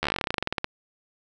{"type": "slowing click train", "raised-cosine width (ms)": 0.3, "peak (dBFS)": -9, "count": 21, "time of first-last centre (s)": [0.03, 0.644], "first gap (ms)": 12, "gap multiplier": 1.09, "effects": []}